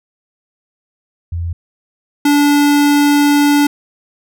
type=tone pair in turn; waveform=sine / square; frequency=85 / 289.6 Hz; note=F2 / D4; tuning=-46 / -24 cents; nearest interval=octave + major sixth; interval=2122 cents; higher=second; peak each=-17 / -9 dBFS; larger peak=second; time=1.32-1.53 / 2.25-3.67 s; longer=second; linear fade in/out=5 ms; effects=none